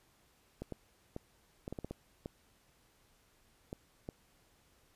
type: clicks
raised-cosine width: 2 ms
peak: -27 dBFS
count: 11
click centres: 0.62 / 0.723 / 1.164 / 1.679 / 1.726 / 1.788 / 1.846 / 1.91 / 2.259 / 3.729 / 4.089 s
effects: pink hiss -69 dBFS RMS until 4.95 s + resampled to 32000 Hz